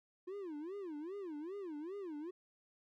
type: tone with vibrato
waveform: triangle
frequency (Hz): 345.7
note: F4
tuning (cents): -18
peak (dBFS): -40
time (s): 0.27-2.31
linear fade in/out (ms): 10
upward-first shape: sine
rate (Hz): 2.5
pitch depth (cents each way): 290
effects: none